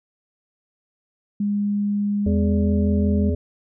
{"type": "tone", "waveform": "sine", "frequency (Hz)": 204.4, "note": "G#3", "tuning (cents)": -27, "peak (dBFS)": -19, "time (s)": [1.4, 3.3], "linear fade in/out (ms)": 5}
{"type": "harmonic tone", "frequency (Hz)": 83.3, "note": "E2", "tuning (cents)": 19, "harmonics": [1, 3, 5, 7], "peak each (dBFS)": [-20, -28, -28, -33], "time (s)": [2.26, 3.35], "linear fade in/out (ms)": 5}
{"effects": []}